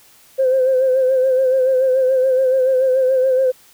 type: tone with vibrato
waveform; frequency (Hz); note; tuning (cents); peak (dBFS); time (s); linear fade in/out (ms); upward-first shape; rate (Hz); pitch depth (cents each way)
sine; 520; C5; -11; -11; 0.38-3.52; 20; sine; 7; 45
effects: tanh soft clip ceiling -7 dBFS + white hiss -49 dBFS RMS until 3.73 s